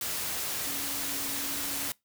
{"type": "tone in noise", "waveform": "sine", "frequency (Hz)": 280, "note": "C#4", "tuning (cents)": 18, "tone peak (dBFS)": -43, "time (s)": [0.67, 1.88], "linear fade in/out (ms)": 2, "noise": "white", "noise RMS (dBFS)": -33, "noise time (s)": [0.01, 1.92], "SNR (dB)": -13, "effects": ["noise-tail reverb RT60 0.2 s tail -24 dB re dry"]}